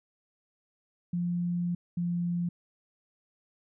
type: tone pair in turn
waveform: sine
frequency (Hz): 174.7 / 173.69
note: F3 / F3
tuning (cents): +1 / -9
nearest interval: unison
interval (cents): 10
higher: first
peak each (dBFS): -27 / -27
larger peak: neither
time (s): 1.13-1.75 / 1.97-2.49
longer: first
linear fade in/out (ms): 5
effects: none

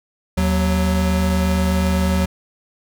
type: tone pair together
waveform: square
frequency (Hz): 77.78 / 185.27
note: D#2 / F#3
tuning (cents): 0 / +3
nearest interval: octave + minor third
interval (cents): 1503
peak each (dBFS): -19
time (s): 0.37-2.26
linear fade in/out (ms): 10
effects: none

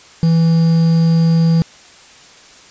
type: tone with quantisation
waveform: triangle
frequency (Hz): 164.81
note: E3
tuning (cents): 0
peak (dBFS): -7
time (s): 0.23-1.62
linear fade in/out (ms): 0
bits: 5
effects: white hiss -42 dBFS RMS until 2.7 s + resampled to 16000 Hz

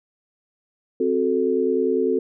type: chord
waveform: sine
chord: F# diminished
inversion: second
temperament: equal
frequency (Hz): 261.6 / 370 / 440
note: C4 / F#4 / A4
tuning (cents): 0 / 0 / 0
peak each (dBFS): -24 / -22 / -21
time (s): 1-2.19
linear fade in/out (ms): 5
effects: none

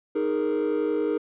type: chord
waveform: triangle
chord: D# suspended fourth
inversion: none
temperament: equal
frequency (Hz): 311.1 / 415.3 / 466.2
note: D#4 / G#4 / A#4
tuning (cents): 0 / 0 / 0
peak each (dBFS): -24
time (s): 0.15-1.18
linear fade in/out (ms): 10
effects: tanh soft clip ceiling -16 dBFS + resampled to 8000 Hz

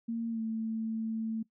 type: tone with pitch glide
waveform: sine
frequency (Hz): 229.9 to 222.8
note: A#3 to A3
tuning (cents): -24 to +22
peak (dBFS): -31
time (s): 0.08-1.43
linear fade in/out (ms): 10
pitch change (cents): -54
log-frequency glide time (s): 0.3-0.41
effects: noise-tail reverb RT60 0.1 s tail -19 dB re dry

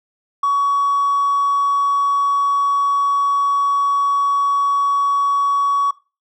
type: tone with hard clipping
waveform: sine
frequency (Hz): 1125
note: C#6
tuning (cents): +25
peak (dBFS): -14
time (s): 0.43-5.91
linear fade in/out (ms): 5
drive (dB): 1
effects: noise-tail reverb RT60 0.3 s tail -18 dB re dry

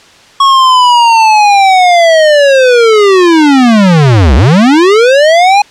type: linear two-way sweep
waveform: square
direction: down then up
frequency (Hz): 1107 to 59 to 835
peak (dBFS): -3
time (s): 0.4-5.62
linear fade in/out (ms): 5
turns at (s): 4.35
effects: white hiss -38 dBFS RMS until 5.7 s + low-pass 5000 Hz 12 dB/octave

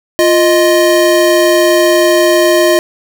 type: tone pair together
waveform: square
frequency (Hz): 349.3 / 622.3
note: F4 / D#5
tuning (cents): 0 / 0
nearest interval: minor seventh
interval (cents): 1000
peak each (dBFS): -10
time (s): 0.19-2.79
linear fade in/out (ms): 0
effects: none

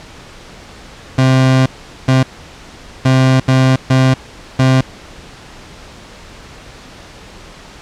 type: tone bursts at uneven times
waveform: 30% pulse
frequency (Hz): 130.8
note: C3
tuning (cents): 0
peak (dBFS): -5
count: 6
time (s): 1.18-1.66 / 2.08-2.23 / 3.05-3.4 / 3.48-3.76 / 3.9-4.14 / 4.59-4.81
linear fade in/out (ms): 5
effects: pink hiss -36 dBFS RMS until 7.81 s + low-pass 6000 Hz 12 dB/octave

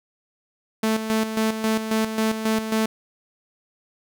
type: tone with tremolo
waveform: sawtooth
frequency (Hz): 220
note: A3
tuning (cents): 0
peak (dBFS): -15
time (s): 0.83-2.86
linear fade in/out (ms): 5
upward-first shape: square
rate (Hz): 3.7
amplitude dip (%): 60
effects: none

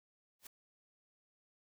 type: noise with exponential growth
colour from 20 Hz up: white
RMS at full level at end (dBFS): -45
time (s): 0.39-0.47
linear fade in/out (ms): 5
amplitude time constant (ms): 16
effects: none

